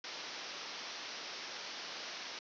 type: low-pass noise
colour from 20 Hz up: white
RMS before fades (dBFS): -45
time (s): 0.04-2.39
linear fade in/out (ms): 2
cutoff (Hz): 5900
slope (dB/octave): 96
effects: high-pass 300 Hz 12 dB/octave